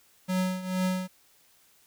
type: tone with tremolo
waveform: square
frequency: 185 Hz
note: F#3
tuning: in tune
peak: -24 dBFS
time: 0.28-1.08 s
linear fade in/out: 20 ms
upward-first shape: triangle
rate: 2.2 Hz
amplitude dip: 80%
effects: white hiss -62 dBFS RMS until 1.86 s